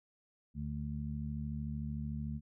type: harmonic tone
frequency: 73.42 Hz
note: D2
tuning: in tune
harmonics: 1 / 2 / 3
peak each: -41 / -40 / -41 dBFS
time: 0.54-2.41 s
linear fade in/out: 50 ms
effects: none